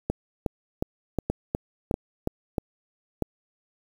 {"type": "two click trains", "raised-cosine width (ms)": 2, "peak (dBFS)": [-11, -11], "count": [4, 7], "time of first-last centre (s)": [[1.3, 3.223], [0.1, 2.274]], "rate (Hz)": [1.56, 2.76], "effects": ["7-bit"]}